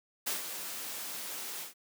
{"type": "noise with ADSR envelope", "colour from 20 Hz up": "white", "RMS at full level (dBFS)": -32, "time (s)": [0.26, 1.74], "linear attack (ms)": 15, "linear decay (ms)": 140, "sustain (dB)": -8, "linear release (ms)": 130, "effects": ["high-pass 200 Hz 12 dB/octave"]}